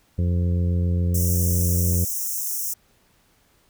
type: harmonic tone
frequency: 87.31 Hz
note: F2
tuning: in tune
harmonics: 1 / 2 / 3 / 4 / 5 / 6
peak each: -19 / -26 / -38 / -39 / -38 / -40 dBFS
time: 0.18-2.05 s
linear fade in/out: 10 ms
type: high-pass noise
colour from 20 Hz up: white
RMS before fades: -27 dBFS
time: 1.14-2.74 s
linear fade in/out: 10 ms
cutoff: 5500 Hz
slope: 96 dB/octave
effects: pink hiss -61 dBFS RMS until 3.69 s